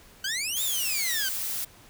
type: exponential two-way sweep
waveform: 15% pulse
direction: up then down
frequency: 1504 to 3729 to 1504 Hz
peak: -21 dBFS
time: 0.24-1.29 s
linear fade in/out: 5 ms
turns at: 0.63 s
type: noise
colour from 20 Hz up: blue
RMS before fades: -31 dBFS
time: 0.56-1.65 s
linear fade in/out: 10 ms
effects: pink hiss -53 dBFS RMS until 1.89 s